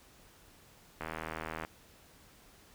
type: click train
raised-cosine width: 0.5 ms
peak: -23 dBFS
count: 52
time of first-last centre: 1.01-1.649 s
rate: 79.8 Hz
effects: pink hiss -60 dBFS RMS until 2.74 s